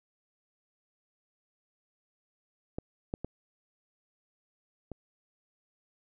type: clicks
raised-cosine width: 2 ms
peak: -21 / -19 / -22 / -26 dBFS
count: 4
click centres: 2.785 / 3.139 / 3.246 / 4.917 s
effects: none